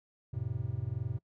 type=chord; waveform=triangle; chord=F major; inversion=none; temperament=just; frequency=87.31 / 109.13 / 130.96 Hz; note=F2 / A2 / C3; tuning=0 / -14 / +2 cents; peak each=-39 / -34 / -35 dBFS; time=0.33-1.19 s; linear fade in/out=10 ms; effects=noise-tail reverb RT60 0.1 s tail -24 dB re dry